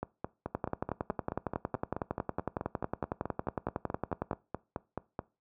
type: two click trains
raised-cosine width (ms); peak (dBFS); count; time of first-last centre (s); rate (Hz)
1; -17 / -20; 42 / 25; 0.55-4.311 / 0.03-5.191; 10.9 / 4.65
effects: noise-tail reverb RT60 0.3 s tail -21 dB re dry + high-pass 60 Hz 12 dB/octave